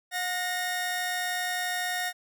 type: tone pair together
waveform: sawtooth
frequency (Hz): 722 / 1851.1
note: F#5 / A#6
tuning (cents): -43 / -13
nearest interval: octave + major third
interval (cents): 1630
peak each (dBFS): -28 / -27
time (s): 0.11-2.13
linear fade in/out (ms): 50
effects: none